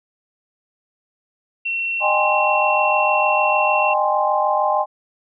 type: tone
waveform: sine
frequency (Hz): 2717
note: F7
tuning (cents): -48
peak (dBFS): -20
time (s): 1.65-3.94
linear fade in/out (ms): 10
type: chord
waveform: sine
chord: Ab major seventh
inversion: second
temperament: equal with one note detuned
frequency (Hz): 611.9 / 784 / 830.6 / 1046.5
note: Eb5 / G5 / Ab5 / C6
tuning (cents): -29 / 0 / 0 / 0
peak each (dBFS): -21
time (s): 2-4.86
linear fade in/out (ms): 50
effects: none